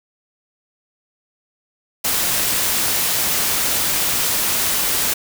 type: noise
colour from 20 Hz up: white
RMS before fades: -19 dBFS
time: 2.04-5.14 s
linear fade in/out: 10 ms
effects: none